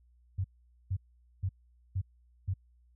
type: tone bursts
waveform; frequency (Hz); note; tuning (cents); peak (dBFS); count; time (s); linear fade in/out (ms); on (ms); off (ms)
sine; 94.3; F#2; +33; -28; 5; 0.38-2.54; 10; 64; 460
effects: added 60 Hz sine -61 dBFS peak until 2.95 s